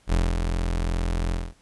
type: tone with ADSR envelope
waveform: 35% pulse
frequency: 42.65 Hz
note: F1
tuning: 40 cents flat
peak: -16 dBFS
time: 0.07-1.54 s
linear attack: 57 ms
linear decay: 220 ms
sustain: -5 dB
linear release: 220 ms
effects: pink hiss -60 dBFS RMS until 1.61 s + resampled to 24000 Hz